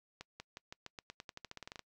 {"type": "accelerating click train", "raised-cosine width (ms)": 0.2, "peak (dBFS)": -28, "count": 18, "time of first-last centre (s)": [0.21, 1.793], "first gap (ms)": 190, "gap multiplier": 0.9, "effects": ["noise-tail reverb RT60 0.1 s tail -26 dB re dry"]}